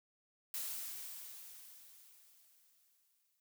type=noise with exponential decay; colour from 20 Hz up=blue; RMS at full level=-40 dBFS; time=0.54-3.4 s; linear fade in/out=2 ms; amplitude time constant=620 ms; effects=none